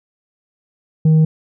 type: tone with tanh clipping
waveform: sine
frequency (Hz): 157.5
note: D#3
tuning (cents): +21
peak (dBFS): -9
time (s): 1.05-1.25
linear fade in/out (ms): 5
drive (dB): 3
effects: none

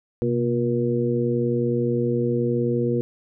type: harmonic tone with a mistuned harmonic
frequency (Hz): 119.2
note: A#2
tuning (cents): +39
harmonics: 1 / 2 / 3 / 4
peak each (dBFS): -25 / -25 / -25 / -25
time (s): 0.22-3.01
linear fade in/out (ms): 0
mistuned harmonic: 1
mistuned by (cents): +110
effects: none

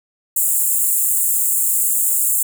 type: high-pass noise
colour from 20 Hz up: pink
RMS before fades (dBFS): -17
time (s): 0.36-2.43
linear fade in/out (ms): 5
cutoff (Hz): 7200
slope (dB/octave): 96
effects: none

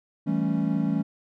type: chord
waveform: triangle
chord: A dominant seventh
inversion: second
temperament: equal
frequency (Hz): 164.81 / 196 / 220 / 277.2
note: E3 / G3 / A3 / C#4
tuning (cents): 0 / 0 / 0 / 0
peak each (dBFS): -26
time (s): 0.26-1.03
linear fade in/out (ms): 20
effects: none

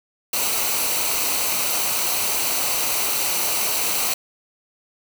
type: noise with comb filter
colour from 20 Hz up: white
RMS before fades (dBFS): -22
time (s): 0.33-4.14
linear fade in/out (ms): 5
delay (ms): 0.58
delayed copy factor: -0.55
effects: none

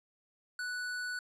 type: tone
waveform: square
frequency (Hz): 1481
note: F#6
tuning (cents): +1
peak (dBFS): -36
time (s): 0.59-1.19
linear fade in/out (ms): 2
effects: low-pass 9000 Hz 12 dB/octave

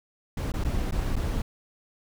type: noise with dropouts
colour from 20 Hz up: brown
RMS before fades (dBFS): -27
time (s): 0.37-1.42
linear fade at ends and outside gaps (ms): 5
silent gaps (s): 0.52-0.538 / 0.64-0.647 / 0.911-0.922 / 1.157-1.163
effects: none

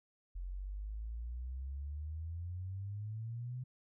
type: exponential sweep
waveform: sine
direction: up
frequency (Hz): 43.54 to 128.4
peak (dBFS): -39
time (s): 0.35-3.64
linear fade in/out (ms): 10
effects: none

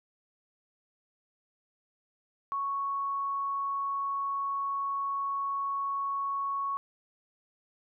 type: tone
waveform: sine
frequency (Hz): 1108.7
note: C#6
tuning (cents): 0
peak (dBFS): -29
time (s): 2.52-6.77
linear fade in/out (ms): 0
effects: none

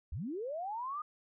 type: linear sweep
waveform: sine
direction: up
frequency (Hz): 53.2 to 1244.5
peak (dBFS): -36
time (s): 0.12-1.02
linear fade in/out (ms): 5
effects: none

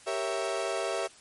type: chord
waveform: 35% pulse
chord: G diminished seventh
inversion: none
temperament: equal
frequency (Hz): 392 / 466.2 / 554.4 / 659.3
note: G4 / Bb4 / Db5 / Fb5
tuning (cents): 0 / 0 / 0 / 0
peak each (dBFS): -33 / -35 / -34 / -31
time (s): 0.06-1.08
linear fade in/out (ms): 20
effects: white hiss -54 dBFS RMS until 1.2 s + MP3 48 kbps

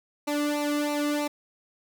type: tone with flanger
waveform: sawtooth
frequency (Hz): 293.7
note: D4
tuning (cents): 0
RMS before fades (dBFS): -27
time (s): 0.27-1.28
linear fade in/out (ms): 10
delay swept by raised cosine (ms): 0.6 to 1.27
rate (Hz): 3.1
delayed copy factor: -0.85
effects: none

